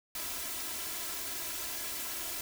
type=noise with comb filter; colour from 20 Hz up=white; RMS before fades=-38 dBFS; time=0.15-2.41 s; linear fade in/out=2 ms; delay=3 ms; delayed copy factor=+0.7; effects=none